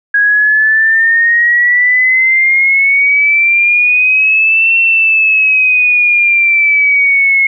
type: exponential two-way sweep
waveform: sine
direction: up then down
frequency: 1645 to 2710 to 2167 Hz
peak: -6 dBFS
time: 0.14-7.47 s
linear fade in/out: 5 ms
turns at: 4.77 s
effects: none